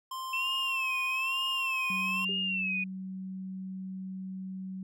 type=tone with pitch glide; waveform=square; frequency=1046.5 to 1056.2 Hz; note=C6 to C6; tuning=0 to +16 cents; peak=-36 dBFS; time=0.11-2.25 s; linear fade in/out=5 ms; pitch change=+16 cents; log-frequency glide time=0.42-0.55 s
type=tone with vibrato; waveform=sine; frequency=2650 Hz; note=E7; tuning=9 cents sharp; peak=-29 dBFS; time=0.33-2.84 s; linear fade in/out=5 ms; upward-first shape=sine; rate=1.1 Hz; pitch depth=120 cents each way
type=tone; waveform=sine; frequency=188.7 Hz; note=F#3; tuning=34 cents sharp; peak=-36 dBFS; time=1.9-4.83 s; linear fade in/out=2 ms
type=tone with exponential decay; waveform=sine; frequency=397.1 Hz; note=G4; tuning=22 cents sharp; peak=-38 dBFS; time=2.29-2.54 s; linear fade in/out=1 ms; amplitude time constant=54 ms
effects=none